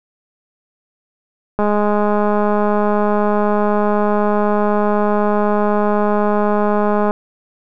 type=click train; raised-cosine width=1 ms; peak=-4 dBFS; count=1149; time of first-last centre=1.59-7.109 s; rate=208 Hz; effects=none